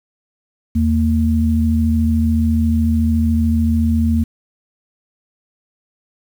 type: tone pair together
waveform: sine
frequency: 80.72 / 228.3 Hz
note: E2 / A#3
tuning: -36 / -36 cents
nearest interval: octave + tritone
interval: 1800 cents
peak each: -15 dBFS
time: 0.75-4.24 s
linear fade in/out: 10 ms
effects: 7-bit